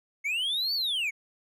triangle linear two-way sweep, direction up then down, 2150 to 4598 to 2150 Hz, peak -25 dBFS, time 0.24-1.11 s, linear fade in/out 20 ms, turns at 0.74 s, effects none

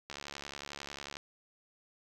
click train, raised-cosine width 0.2 ms, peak -24 dBFS, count 77, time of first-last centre 0.1-1.169 s, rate 71.1 Hz, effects 9-bit

